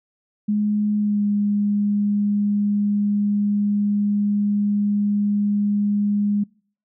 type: tone with pitch glide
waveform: sine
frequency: 209 to 205.2 Hz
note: G#3 to G#3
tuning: +11 to -21 cents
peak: -17 dBFS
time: 0.48-6.44 s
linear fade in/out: 10 ms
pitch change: -32 cents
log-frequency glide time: 0.98-1.23 s
effects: noise-tail reverb RT60 0.5 s tail -26 dB re dry